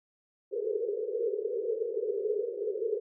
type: band-pass noise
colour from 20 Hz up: white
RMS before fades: -32 dBFS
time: 0.51-3 s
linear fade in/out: 20 ms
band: 400 to 480 Hz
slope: 96 dB/octave
effects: none